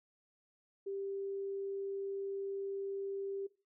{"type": "tone", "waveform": "sine", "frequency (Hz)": 393.6, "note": "G4", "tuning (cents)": 7, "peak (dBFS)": -37, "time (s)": [0.86, 3.47], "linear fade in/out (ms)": 10, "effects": ["noise-tail reverb RT60 0.3 s tail -19 dB re dry"]}